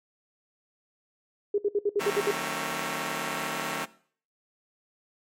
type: tone bursts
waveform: sine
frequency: 410 Hz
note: G#4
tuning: 22 cents flat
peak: -21 dBFS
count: 8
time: 1.54-2.31 s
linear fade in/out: 5 ms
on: 42 ms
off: 62 ms
type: chord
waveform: 5% pulse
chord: D# diminished seventh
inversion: none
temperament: just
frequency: 155.56 / 186.68 / 224 / 268.8 Hz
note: D#3 / F#3 / A3 / C4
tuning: 0 / +16 / +31 / +47 cents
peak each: -25 / -26 / -24 / -24 dBFS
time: 1.99-3.86 s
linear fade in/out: 20 ms
effects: noise-tail reverb RT60 0.5 s tail -19 dB re dry + MP3 64 kbps